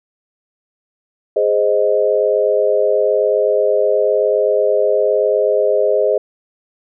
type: chord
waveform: sine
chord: Ab major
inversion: none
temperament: equal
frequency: 415.3 / 523.3 / 622.3 Hz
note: Ab4 / C5 / Eb5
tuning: 0 / 0 / 0 cents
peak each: -16 dBFS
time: 1.36-6.18 s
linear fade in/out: 5 ms
effects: none